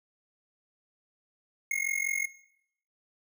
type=tone with amplitude modulation; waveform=square; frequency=2159 Hz; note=C#7; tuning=46 cents flat; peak=-25 dBFS; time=1.71-2.26 s; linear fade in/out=2 ms; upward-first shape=sine; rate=45.1 Hz; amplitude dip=95%; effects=noise-tail reverb RT60 0.7 s tail -18 dB re dry